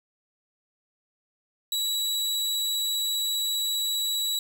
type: tone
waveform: sawtooth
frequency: 3905 Hz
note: B7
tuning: 20 cents flat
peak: -22 dBFS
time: 1.72-4.39 s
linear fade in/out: 2 ms
effects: none